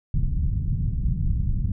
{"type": "low-pass noise", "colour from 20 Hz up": "pink", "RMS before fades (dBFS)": -23, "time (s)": [0.14, 1.72], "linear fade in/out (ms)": 5, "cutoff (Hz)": 150, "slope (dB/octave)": 24, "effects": []}